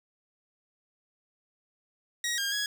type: tone with pitch steps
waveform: 15% pulse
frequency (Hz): 1896 / 1612 / 1668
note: A#6 / G6 / G#6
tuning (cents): +29 / +48 / +7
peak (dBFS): -22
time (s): 2.24-2.66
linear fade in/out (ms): 2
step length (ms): 140
effects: none